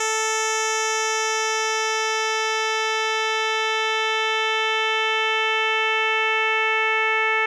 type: tone with low-pass filter sweep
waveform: 10% pulse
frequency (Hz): 440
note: A4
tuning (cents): 0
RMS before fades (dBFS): -22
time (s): 0-7.46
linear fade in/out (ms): 5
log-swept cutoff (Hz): 7000 to 2300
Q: 2.5
effects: none